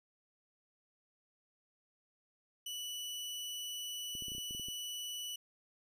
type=tone with vibrato; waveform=sawtooth; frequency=2960 Hz; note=F#7; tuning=in tune; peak=-37 dBFS; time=2.66-5.36 s; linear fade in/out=5 ms; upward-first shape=sine; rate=20 Hz; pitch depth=11 cents each way
type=clicks; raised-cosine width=3 ms; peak=-38 dBFS; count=10; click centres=4.152 / 4.223 / 4.283 / 4.319 / 4.35 / 4.382 / 4.509 / 4.549 / 4.597 / 4.685 s
effects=none